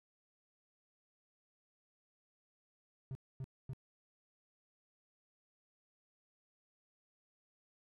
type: tone bursts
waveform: triangle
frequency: 132.2 Hz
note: C3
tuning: 18 cents sharp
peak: -38 dBFS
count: 3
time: 3.11-3.733 s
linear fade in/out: 0 ms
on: 41 ms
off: 250 ms
effects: none